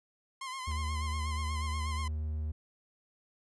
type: tone with vibrato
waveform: sawtooth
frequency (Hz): 1046.5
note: C6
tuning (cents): 0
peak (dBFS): -34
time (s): 0.41-2.08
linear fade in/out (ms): 5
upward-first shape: sine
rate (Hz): 8.3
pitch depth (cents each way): 56
type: tone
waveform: triangle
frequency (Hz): 76.9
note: D#2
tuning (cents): -20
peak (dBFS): -30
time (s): 0.67-2.52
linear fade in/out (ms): 10
type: click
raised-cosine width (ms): 0.3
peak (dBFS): -36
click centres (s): 0.715
effects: resampled to 24000 Hz